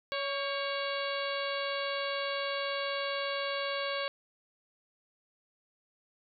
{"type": "harmonic tone with a mistuned harmonic", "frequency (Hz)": 559, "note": "C#5", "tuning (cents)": 14, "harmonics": [1, 2, 3, 4, 5, 6, 7, 8], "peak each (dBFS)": [-35, -38, -40, -41, -42, -43, -43, -44], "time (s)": [0.12, 4.08], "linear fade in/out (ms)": 0, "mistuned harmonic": 3, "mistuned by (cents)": -64, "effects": []}